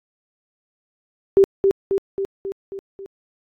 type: tone with echo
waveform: sine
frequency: 391.4 Hz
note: G4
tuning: 3 cents flat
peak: -8 dBFS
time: 1.37-1.44 s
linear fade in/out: 0 ms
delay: 270 ms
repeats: 6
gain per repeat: -4 dB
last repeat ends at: 3.06 s
effects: AAC 48 kbps